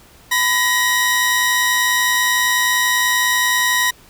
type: tone pair together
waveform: sawtooth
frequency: 1002.2 / 1894 Hz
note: B5 / A#6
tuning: +25 / +27 cents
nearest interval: major seventh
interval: 1102 cents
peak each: -16 / -12 dBFS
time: 0.31-3.91 s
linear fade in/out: 10 ms
effects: pink hiss -47 dBFS RMS until 4.09 s